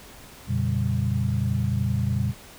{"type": "tone cluster", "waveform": "sine", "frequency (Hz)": [88.9, 119.4, 142.4, 196.1], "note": ["F2", "A#2", "C#3", "G3"], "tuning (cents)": [31, 42, 47, 1], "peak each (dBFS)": [-27, -24, -31, -29], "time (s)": [0.47, 2.34], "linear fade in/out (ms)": 50, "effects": ["pink hiss -46 dBFS RMS until 2.58 s"]}